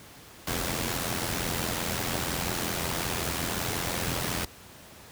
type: noise with amplitude modulation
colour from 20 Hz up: pink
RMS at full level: -27 dBFS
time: 0.47-4.45 s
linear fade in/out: 5 ms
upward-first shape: sine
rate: 85.6 Hz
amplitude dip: 65%
effects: pink hiss -49 dBFS RMS until 5.11 s + high-pass 60 Hz 12 dB/octave